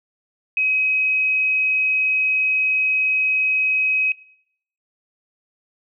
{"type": "tone", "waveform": "sine", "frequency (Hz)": 2537, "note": "D#7", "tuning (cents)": 33, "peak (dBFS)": -16, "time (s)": [0.57, 4.12], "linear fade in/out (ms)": 2, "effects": ["noise-tail reverb RT60 0.7 s tail -21 dB re dry"]}